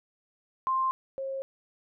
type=tone pair in turn; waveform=sine; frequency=1051 / 538.4 Hz; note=C6 / C5; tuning=+7 / +49 cents; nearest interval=octave; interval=1158 cents; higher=first; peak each=-24 / -31 dBFS; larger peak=first; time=0.67-0.91 / 1.18-1.42 s; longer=neither; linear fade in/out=0 ms; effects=none